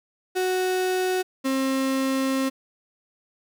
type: tone pair in turn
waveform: 35% pulse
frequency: 370 / 266.6 Hz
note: F#4 / C4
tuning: 0 / +33 cents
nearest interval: tritone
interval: 567 cents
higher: first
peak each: -20 dBFS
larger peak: neither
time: 0.35-1.23 / 1.44-2.5 s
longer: second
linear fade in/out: 20 ms
effects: none